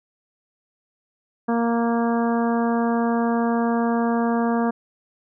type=harmonic tone; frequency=233.1 Hz; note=A#3; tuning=in tune; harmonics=1 / 2 / 3 / 4 / 5 / 6 / 7; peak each=-20 / -26 / -27 / -30 / -32 / -38 / -36 dBFS; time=1.48-4.71 s; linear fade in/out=10 ms; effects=none